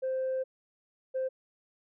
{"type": "tone pair in turn", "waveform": "sine", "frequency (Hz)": [522, 522], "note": ["C5", "C5"], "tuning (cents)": [-4, -4], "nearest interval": "unison", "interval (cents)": 0, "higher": "neither", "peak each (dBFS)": -27, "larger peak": "neither", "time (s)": [[0.02, 0.44], [1.14, 1.29]], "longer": "first", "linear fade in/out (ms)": 20, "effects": ["tanh soft clip ceiling -26 dBFS"]}